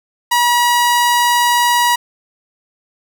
sawtooth tone, 963 Hz, B5, 44 cents flat, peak -7 dBFS, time 0.31-1.96 s, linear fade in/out 10 ms, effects none

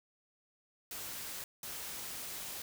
white noise bursts at uneven times, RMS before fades -43 dBFS, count 2, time 0.91-1.44 / 1.63-2.62 s, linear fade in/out 2 ms, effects none

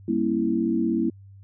sine chord, G diminished seventh, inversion none, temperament equal with one note detuned, 196 / 233.1 / 270.9 / 329.6 Hz, G3 / Bb3 / Db4 / Fb4, 0 / 0 / -40 / 0 cents, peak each -29 / -25 / -29 / -24 dBFS, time 0.08-1.1 s, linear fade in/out 5 ms, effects added 98 Hz sine -44 dBFS peak until 1.43 s

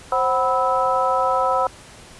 sine tone cluster, 527 / 752 / 990 / 1303 Hz, C5 / F#5 / B5 / E6, +12 / +28 / +4 / -20 cents, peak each -22 dBFS, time 0.12-1.67 s, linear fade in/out 2 ms, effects pink hiss -43 dBFS RMS until 2.19 s + resampled to 24000 Hz

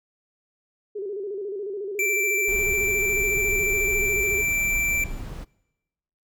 sine tone with vibrato, 400 Hz, G4, 35 cents sharp, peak -28 dBFS, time 0.95-4.42 s, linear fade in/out 10 ms, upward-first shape square, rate 14 Hz, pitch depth 79 cents each way
square tone, 2342 Hz, D7, 5 cents flat, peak -22 dBFS, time 1.99-5.04 s, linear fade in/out 2 ms
brown noise, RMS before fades -33 dBFS, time 2.47-5.45 s, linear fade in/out 20 ms
violet noise with exponential growth, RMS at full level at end -38 dBFS, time 4.16-4.24 s, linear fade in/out 2 ms, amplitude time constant 17 ms
effects noise-tail reverb RT60 1.0 s tail -24 dB re dry

